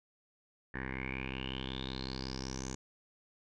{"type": "tone with low-pass filter sweep", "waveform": "10% pulse", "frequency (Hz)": 65.41, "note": "C2", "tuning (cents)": 0, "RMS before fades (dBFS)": -40, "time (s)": [0.74, 2.75], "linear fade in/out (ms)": 5, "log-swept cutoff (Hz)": [1800, 6700], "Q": 9.9, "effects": []}